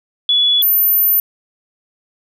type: tone pair in turn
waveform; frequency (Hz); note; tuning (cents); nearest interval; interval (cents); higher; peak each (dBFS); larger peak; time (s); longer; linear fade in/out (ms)
sine; 3412 / 13480; G#7 / G#9; +46 / +25; 2 octaves; 2379; second; -10 / -10; neither; 0.29-0.62 / 0.62-1.2; second; 2
effects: none